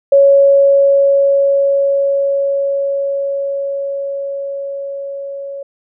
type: tone with level ramp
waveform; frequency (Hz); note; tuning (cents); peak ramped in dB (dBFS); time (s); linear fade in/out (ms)
sine; 556; C#5; +5; -4 to -23; 0.12-5.63; 5
effects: none